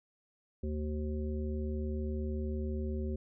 harmonic tone, 75.6 Hz, D#2, 49 cents flat, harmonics 1 / 3 / 5 / 7, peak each -34 / -39 / -41 / -48 dBFS, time 0.63-3.16 s, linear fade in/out 5 ms, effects none

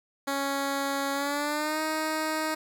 10% pulse tone with pitch glide, 277.2 to 312.9 Hz, C#4 to D#4, 0 to +10 cents, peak -19 dBFS, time 0.27-2.55 s, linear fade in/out 10 ms, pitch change +210 cents, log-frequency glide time 1.13-1.81 s, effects none

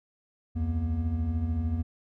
triangle tone cluster, 71.1 / 84.6 / 237.4 Hz, C#2 / E2 / A#3, +45 / +45 / +32 cents, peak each -33 / -25 / -32 dBFS, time 0.55-1.83 s, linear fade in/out 20 ms, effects none

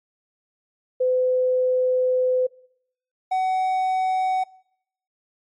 sine / triangle tone pair in turn, 508 / 750.3 Hz, B4 / F#5, +49 / +24 cents, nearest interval perfect fifth, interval 675 cents, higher second, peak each -17 dBFS, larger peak neither, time 1-2.47 / 3.31-4.44 s, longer first, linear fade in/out 10 ms, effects noise-tail reverb RT60 0.7 s tail -23 dB re dry + MP3 48 kbps

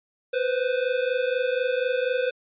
square tone pair together, 493.9 / 518 Hz, B4 / C5, 0 / -17 cents, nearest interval minor second, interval 83 cents, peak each -26 dBFS, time 0.33-2.31 s, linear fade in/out 10 ms, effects resampled to 8000 Hz

